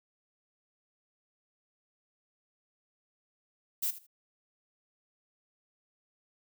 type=noise with echo; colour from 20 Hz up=violet; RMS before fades=-31 dBFS; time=3.82-3.91 s; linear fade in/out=10 ms; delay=79 ms; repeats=2; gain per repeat=-15 dB; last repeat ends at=4.068 s; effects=none